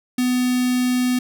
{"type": "tone with notch filter", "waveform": "square", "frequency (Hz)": 250, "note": "B3", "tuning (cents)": 21, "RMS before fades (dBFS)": -19, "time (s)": [0.18, 1.19], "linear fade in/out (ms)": 5, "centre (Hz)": 900, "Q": 0.65, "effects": []}